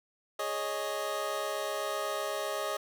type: chord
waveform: 25% pulse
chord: Ab suspended fourth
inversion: none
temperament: equal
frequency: 415.3 / 554.4 / 622.3 Hz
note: Ab4 / Db5 / Eb5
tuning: 0 / 0 / 0 cents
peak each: -35 / -33 / -31 dBFS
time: 0.39-2.77 s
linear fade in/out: 5 ms
effects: none